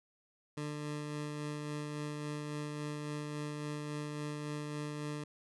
20% pulse tone with tremolo, 148.8 Hz, D3, 23 cents sharp, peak -32 dBFS, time 0.57-5.24 s, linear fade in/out 5 ms, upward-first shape sine, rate 3.6 Hz, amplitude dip 25%, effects resampled to 24000 Hz

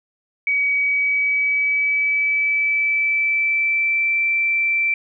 sine tone with pitch glide, 2267 to 2339 Hz, C#7 to D7, +38 to -8 cents, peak -16 dBFS, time 0.47-4.94 s, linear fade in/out 2 ms, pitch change +54 cents, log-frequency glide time 0.74-4.23 s, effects none

